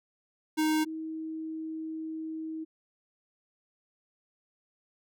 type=tone pair in turn; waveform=square / sine; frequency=311.1 / 318.2 Hz; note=D#4 / D#4; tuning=0 / +39 cents; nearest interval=unison; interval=39 cents; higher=second; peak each=-25 / -34 dBFS; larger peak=first; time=0.57-0.85 / 0.85-2.65 s; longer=second; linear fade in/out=20 ms; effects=none

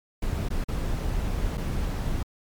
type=noise with dropouts; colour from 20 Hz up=brown; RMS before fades=-27 dBFS; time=0.22-2.23 s; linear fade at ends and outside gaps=5 ms; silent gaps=0.487-0.503 / 0.641-0.684 / 1.573-1.577 s; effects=MP3 96 kbps

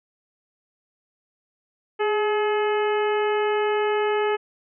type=harmonic tone with a mistuned harmonic; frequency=426.4 Hz; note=G#4; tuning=46 cents sharp; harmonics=1 / 2 / 3 / 4 / 5 / 6 / 7; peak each=-21 / -27 / -31 / -33 / -35 / -37 / -38 dBFS; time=1.99-4.37 s; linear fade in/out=20 ms; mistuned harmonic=1; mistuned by=-37 cents; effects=none

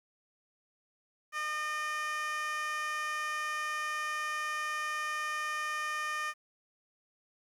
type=tone with high-pass filter; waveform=15% pulse; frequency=608 Hz; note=D#5; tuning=40 cents flat; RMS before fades=-35 dBFS; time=1.32-6.34 s; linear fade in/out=50 ms; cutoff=1400 Hz; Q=2.8; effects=low-pass 11000 Hz 12 dB/octave + 11-bit

